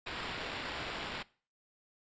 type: noise with sample-and-hold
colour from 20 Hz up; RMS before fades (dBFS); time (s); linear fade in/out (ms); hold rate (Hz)
violet; -40; 0.06-1.23; 10; 6300
effects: noise-tail reverb RT60 0.4 s tail -21 dB re dry + resampled to 16000 Hz